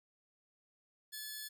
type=tone pair together; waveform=10% pulse; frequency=1724 / 4344 Hz; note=A6 / C#8; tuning=-36 / -36 cents; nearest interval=octave + major third; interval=1600 cents; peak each=-37 / -39 dBFS; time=1.12-1.49 s; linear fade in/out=20 ms; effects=none